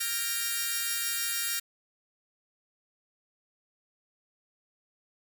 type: chord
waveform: 5% pulse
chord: G minor seventh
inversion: third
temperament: equal with one note detuned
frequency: 1396.9 / 1599.1 / 1864.7 / 2349 Hz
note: F6 / G6 / Bb6 / D7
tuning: 0 / +34 / 0 / 0 cents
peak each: -23 / -26 / -22 / -26 dBFS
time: 0-1.6 s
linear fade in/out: 10 ms
effects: none